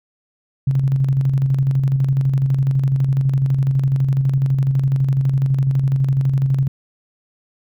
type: tone with tremolo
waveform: sine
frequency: 135.1 Hz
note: C#3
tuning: 44 cents flat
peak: -12 dBFS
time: 0.67-6.68 s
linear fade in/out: 5 ms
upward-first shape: square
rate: 12 Hz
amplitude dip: 40%
effects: none